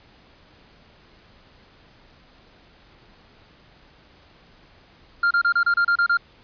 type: tone bursts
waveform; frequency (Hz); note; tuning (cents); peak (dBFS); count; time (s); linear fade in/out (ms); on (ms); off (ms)
triangle; 1396.9; F6; 0; -14; 9; 5.23-6.172; 5; 78; 30
effects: pink hiss -53 dBFS RMS until 6.43 s + resampled to 11025 Hz